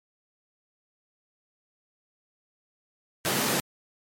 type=high-pass noise; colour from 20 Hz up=pink; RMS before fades=-26 dBFS; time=3.25-3.6 s; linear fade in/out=0 ms; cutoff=120 Hz; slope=48 dB/octave; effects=MP3 64 kbps